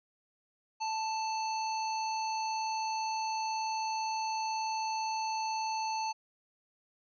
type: harmonic tone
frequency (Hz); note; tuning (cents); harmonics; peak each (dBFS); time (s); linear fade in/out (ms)
881; A5; +2; 1 / 3 / 5 / 7; -32 / -43 / -42 / -45; 0.8-6.13; 20
effects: none